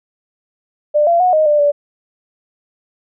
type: tone with pitch steps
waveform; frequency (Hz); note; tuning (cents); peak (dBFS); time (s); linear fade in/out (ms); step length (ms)
sine; 596 / 683 / 730 / 622 / 594 / 580; D5 / F5 / F#5 / D#5 / D5 / D5; +25 / -39 / -24 / -1 / +20 / -22; -9; 0.94-1.72; 20; 130
effects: none